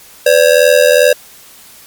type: ring-modulated tone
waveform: square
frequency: 544 Hz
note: C#5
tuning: 33 cents flat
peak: -3 dBFS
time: 0.26-1.13 s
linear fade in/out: 5 ms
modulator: 41.2 Hz
effects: white hiss -39 dBFS RMS until 1.86 s + MP3 96 kbps